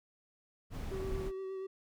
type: noise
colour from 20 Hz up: brown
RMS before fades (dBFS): -39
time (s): 0.7-1.32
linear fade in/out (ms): 50
type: tone with vibrato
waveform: triangle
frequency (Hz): 382.1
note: G4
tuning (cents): -44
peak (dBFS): -36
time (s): 0.91-1.67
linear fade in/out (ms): 10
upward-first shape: sine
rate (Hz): 8.5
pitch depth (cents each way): 18
effects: none